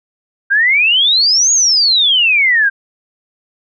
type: exponential two-way sweep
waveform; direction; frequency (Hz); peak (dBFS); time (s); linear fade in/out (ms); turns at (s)
sine; up then down; 1560 to 6770 to 1560; -8; 0.5-2.7; 20; 1.52
effects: none